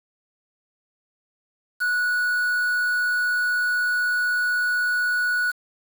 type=tone with quantisation; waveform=triangle; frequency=1468 Hz; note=F#6; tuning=14 cents flat; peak=-18 dBFS; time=1.8-5.52 s; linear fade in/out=20 ms; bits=6; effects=none